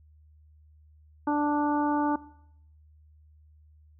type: harmonic tone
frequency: 294.1 Hz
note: D4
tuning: 3 cents sharp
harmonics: 1 / 2 / 3 / 4 / 5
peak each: -25 / -35 / -28 / -36 / -39 dBFS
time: 1.27-2.16 s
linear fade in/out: 5 ms
effects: noise-tail reverb RT60 0.7 s tail -19 dB re dry + added 76 Hz sine -54 dBFS peak until 3.99 s